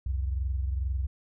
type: tone pair together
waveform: sine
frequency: 65.09 / 87.4 Hz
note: C2 / F2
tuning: -8 / +2 cents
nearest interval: perfect fourth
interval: 510 cents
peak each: -27 / -35 dBFS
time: 0.06-1.07 s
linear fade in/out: 5 ms
effects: none